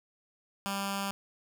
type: tone with notch filter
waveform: 10% pulse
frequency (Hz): 197.6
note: G3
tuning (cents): +14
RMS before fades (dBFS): -34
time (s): 0.66-1.11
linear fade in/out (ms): 0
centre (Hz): 440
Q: 0.73
effects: none